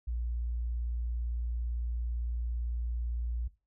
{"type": "tone", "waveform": "sine", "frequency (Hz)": 58.9, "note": "A#1", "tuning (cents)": 19, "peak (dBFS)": -31, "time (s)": [0.07, 3.48], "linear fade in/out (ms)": 10, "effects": ["noise-tail reverb RT60 0.3 s tail -18 dB re dry"]}